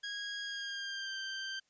20% pulse tone with pitch glide, 1643 to 1567 Hz, G#6 to G6, -19 to -1 cents, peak -33 dBFS, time 0.03-1.6 s, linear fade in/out 10 ms, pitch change -82 cents, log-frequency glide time 0.43-1.18 s, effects white hiss -75 dBFS RMS until 1.69 s + resampled to 16000 Hz

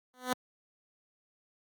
10% pulse tone with exponential growth, 252 Hz, B3, 35 cents sharp, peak -17 dBFS, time 0.14-0.33 s, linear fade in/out 0 ms, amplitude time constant 41 ms, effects high-pass 150 Hz 12 dB/octave + Opus 48 kbps

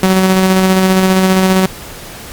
sawtooth tone with tremolo, 188.1 Hz, F#3, 29 cents sharp, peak -3 dBFS, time 0.03-1.66 s, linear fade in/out 2 ms, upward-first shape square, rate 15 Hz, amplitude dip 25%, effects pink hiss -30 dBFS RMS until 2.32 s + Opus 48 kbps

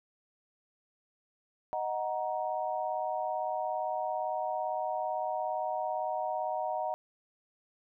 sine chord, D# minor, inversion none, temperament equal with one note detuned, 622.3 / 740 / 938.3 Hz, D#5 / F#5 / A#5, 0 / 0 / +11 cents, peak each -35 / -34 / -36 dBFS, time 1.73-6.94 s, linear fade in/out 0 ms, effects none

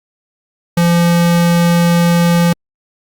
square tone, 171.5 Hz, F3, 31 cents flat, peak -9 dBFS, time 0.77-2.53 s, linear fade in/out 5 ms, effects Opus 48 kbps

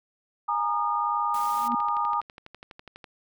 sine chord, Ab suspended second, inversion none, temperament equal with one note detuned, 830.6 / 932.3 / 1221 Hz, Ab5 / Bb5 / Eb6, 0 / 0 / -33 cents, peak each -30 / -28 / -26 dBFS, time 0.48-2.21 s, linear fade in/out 10 ms
white noise, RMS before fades -42 dBFS, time 1.34-1.68 s, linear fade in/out 2 ms
sine tone with exponential growth, 238.5 Hz, A#3, 40 cents sharp, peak -25 dBFS, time 1.52-1.75 s, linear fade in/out 5 ms, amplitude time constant 48 ms
click train, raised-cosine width 0.3 ms, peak -27 dBFS, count 17, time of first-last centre 1.72-3.042 s, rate 12.1 Hz
effects none

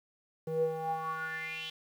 square tone with band-pass filter sweep, 160 Hz, D#3, 49 cents sharp, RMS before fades -35 dBFS, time 0.47-1.7 s, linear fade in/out 5 ms, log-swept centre 370 to 3300 Hz, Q 7.5, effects 10-bit

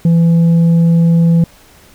triangle tone with tanh clipping, 167.4 Hz, E3, 27 cents sharp, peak -7 dBFS, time 0.05-1.44 s, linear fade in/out 2 ms, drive 8 dB, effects pink hiss -44 dBFS RMS until 1.94 s

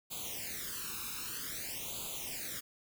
white noise with flanger, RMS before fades -41 dBFS, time 0.1-2.61 s, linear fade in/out 20 ms, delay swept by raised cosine 0.27 to 0.78 ms, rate 0.52 Hz, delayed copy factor +0.95, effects none

